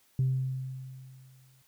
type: tone with exponential decay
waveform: sine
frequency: 130.81 Hz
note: C3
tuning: in tune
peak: -21 dBFS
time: 0.19-1.62 s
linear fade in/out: 2 ms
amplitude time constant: 310 ms
effects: tanh soft clip ceiling -20 dBFS + white hiss -66 dBFS RMS until 1.67 s